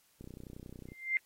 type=click train; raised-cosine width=3 ms; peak=-34 dBFS; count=23; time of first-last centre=0.21-0.92 s; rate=31 Hz
type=tone with exponential growth; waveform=sine; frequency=2093 Hz; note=C7; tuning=in tune; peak=-24 dBFS; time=0.88-1.17 s; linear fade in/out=1 ms; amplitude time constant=63 ms
effects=white hiss -69 dBFS RMS until 1.25 s + AAC 48 kbps